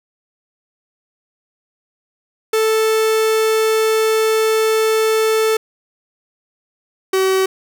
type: tone pair in turn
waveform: 45% pulse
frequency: 440 / 380.2 Hz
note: A4 / F#4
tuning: 0 / +47 cents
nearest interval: minor third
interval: 253 cents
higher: first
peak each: -13 dBFS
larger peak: neither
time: 2.53-5.57 / 7.13-7.46 s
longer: first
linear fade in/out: 5 ms
effects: none